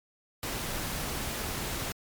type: noise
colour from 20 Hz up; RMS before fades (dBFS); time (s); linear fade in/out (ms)
pink; -34; 0.43-1.92; 0
effects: MP3 96 kbps